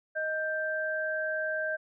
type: tone pair together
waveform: sine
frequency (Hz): 625 / 1574.9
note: D#5 / G6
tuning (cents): +8 / +8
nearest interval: octave + major third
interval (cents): 1600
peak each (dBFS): -32 / -31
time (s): 0.15-1.77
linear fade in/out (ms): 20
effects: none